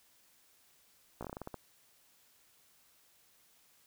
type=slowing click train; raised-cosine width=1 ms; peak=-27 dBFS; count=10; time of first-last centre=1.21-1.543 s; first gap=16 ms; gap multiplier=1.2; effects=white hiss -67 dBFS RMS until 3.86 s